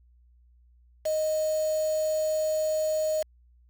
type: tone with quantisation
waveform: sine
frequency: 622.3 Hz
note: D#5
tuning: in tune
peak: -24 dBFS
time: 1.05-3.23 s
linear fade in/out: 10 ms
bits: 6
effects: added 60 Hz sine -56 dBFS peak until 3.69 s